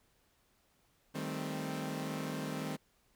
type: chord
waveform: sawtooth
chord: A half-diminished seventh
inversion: second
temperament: equal with one note detuned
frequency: 155.56 / 196 / 217.6 / 261.6 Hz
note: Eb3 / G3 / A3 / C4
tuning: 0 / 0 / -19 / 0 cents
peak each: -37 / -40 / -40 / -37 dBFS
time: 1.14-2.77 s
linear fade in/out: 20 ms
effects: pink hiss -72 dBFS RMS until 3.15 s